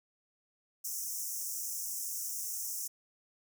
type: high-pass noise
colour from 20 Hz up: pink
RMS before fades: -38 dBFS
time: 0.84-2.88 s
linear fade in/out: 10 ms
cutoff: 5500 Hz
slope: 96 dB/octave
effects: none